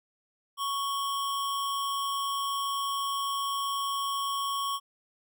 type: tone pair together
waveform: square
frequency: 1108.7 / 3136 Hz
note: C#6 / G7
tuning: 0 / 0 cents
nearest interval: octave + tritone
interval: 1800 cents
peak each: -30 / -38 dBFS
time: 0.57-4.8 s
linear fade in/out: 50 ms
effects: none